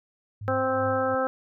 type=tone with tremolo; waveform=sine; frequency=103.83 Hz; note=G#2; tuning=in tune; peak=-30 dBFS; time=0.41-1.15 s; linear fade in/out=5 ms; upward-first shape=triangle; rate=2.7 Hz; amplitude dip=80%
type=harmonic tone; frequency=261.6 Hz; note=C4; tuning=in tune; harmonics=1 / 2 / 3 / 4 / 5 / 6; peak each=-32 / -25 / -31 / -37 / -29 / -35 dBFS; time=0.48-1.27 s; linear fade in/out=0 ms
effects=none